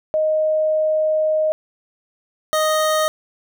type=tone pair in turn; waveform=sine / 25% pulse; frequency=622.3 / 622.3 Hz; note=D#5 / D#5; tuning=0 / 0 cents; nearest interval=unison; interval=0 cents; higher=neither; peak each=-15 / -12 dBFS; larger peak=second; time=0.14-1.52 / 2.53-3.08 s; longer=first; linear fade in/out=0 ms; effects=none